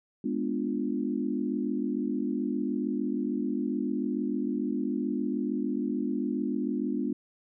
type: chord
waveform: sine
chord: G# diminished seventh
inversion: none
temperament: equal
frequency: 207.7 / 246.9 / 293.7 / 349.2 Hz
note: G#3 / B3 / D4 / F4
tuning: 0 / 0 / 0 / 0 cents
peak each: -33 / -31 / -32 / -36 dBFS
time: 0.24-7.13 s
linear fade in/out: 5 ms
effects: none